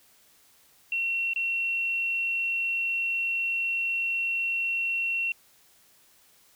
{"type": "tone with dropouts", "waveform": "sine", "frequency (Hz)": 2724, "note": "F7", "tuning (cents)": -44, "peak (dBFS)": -25, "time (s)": [0.92, 5.32], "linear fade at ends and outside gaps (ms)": 2, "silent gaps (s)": [1.335, 1.36], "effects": ["white hiss -60 dBFS RMS until 6.55 s"]}